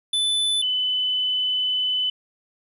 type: tone pair in turn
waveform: square / sine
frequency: 3502 / 3010 Hz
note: A7 / F#7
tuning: -9 / +29 cents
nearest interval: minor third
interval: 262 cents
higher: first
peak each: -20 dBFS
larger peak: neither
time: 0.13-0.62 / 0.62-2.1 s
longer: second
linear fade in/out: 5 ms
effects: resampled to 32000 Hz + 10-bit